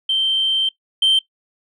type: tone pair in turn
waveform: sine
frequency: 3126 / 3126 Hz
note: G7 / G7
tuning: -6 / -6 cents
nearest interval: unison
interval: 0 cents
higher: neither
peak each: -14 / -9 dBFS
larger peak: second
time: 0.09-0.69 / 1.02-1.19 s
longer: first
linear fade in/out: 5 ms
effects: noise-tail reverb RT60 0.1 s tail -19 dB re dry + tanh soft clip ceiling -10 dBFS